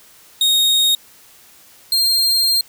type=tone pair in turn; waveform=40% pulse; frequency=3729 / 4196 Hz; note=A#7 / C8; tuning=0 / +4 cents; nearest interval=major second; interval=204 cents; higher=second; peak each=-11 / -12 dBFS; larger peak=first; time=0.41-0.95 / 1.92-2.61 s; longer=second; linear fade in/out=2 ms; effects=white hiss -47 dBFS RMS until 2.68 s